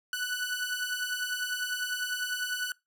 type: beating tone pair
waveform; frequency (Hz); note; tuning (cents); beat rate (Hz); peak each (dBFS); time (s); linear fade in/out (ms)
sawtooth; 1480 / 1490; F#6 / F#6; 0 / +12; 10; -31 / -29; 0.13-2.72; 2
effects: noise-tail reverb RT60 0.2 s tail -23 dB re dry